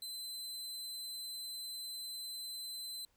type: tone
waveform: sawtooth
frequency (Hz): 4055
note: B7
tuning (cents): +45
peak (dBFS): -39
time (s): 0.02-3.05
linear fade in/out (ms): 2
effects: pink hiss -75 dBFS RMS until 3.16 s